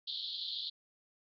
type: band-pass noise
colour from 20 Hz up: pink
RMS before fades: -40 dBFS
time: 0.07-0.7 s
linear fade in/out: 10 ms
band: 3300 to 4500 Hz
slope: 96 dB/octave
effects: none